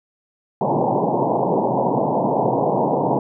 white band-pass noise, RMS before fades -19 dBFS, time 0.61-3.19 s, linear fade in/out 2 ms, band 120 to 960 Hz, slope 96 dB/octave, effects none

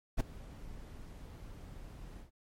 brown noise with ADSR envelope, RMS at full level -27 dBFS, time 0.17-2.31 s, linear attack 34 ms, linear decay 7 ms, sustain -21 dB, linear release 120 ms, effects MP3 64 kbps

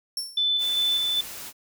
sawtooth tone with exponential decay, 5430 Hz, F8, 50 cents flat, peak -22 dBFS, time 0.17-0.51 s, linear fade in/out 2 ms, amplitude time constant 73 ms
sine tone with tremolo, 3512 Hz, A7, 4 cents flat, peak -20 dBFS, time 0.37-1.21 s, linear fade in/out 5 ms, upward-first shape square, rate 2.5 Hz, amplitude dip 25%
white noise, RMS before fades -38 dBFS, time 0.58-1.53 s, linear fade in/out 50 ms
effects none

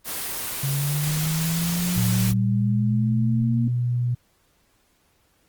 white noise, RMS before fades -29 dBFS, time 0.04-2.34 s, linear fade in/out 50 ms
sine linear sweep, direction up, 136.2 to 234.8 Hz, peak -22 dBFS, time 0.63-3.68 s, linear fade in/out 5 ms
sine tone with pitch glide, 114.4 to 121.9 Hz, A#2 to B2, -32 to -22 cents, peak -20 dBFS, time 1.96-4.15 s, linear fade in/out 10 ms, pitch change +110 cents, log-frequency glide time 2.15-3.36 s
effects pink hiss -64 dBFS RMS until 5.48 s + Opus 24 kbps

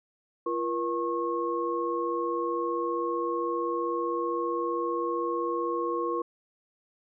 sine tone cluster, 342.8 / 478.3 / 1088 Hz, F4 / A#4 / C#6, -32 / +44 / -33 cents, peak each -31 dBFS, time 0.46-6.22 s, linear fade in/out 5 ms, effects none

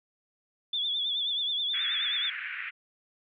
sine tone with vibrato, 3466 Hz, A7, 27 cents flat, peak -27 dBFS, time 0.73-2.3 s, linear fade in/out 5 ms, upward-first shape triangle, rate 9.4 Hz, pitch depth 84 cents each way
pink band-pass noise, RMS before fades -37 dBFS, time 1.73-2.71 s, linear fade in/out 20 ms, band 1500 to 2600 Hz, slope 48 dB/octave
effects none

